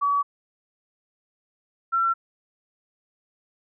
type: tone pair in turn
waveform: sine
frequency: 1138 / 1353.3 Hz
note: C#6 / E6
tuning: +45 / +45 cents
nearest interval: minor third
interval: 300 cents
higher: second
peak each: -19 dBFS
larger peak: neither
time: 0.01-0.23 / 1.92-2.14 s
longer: neither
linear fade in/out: 20 ms
effects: none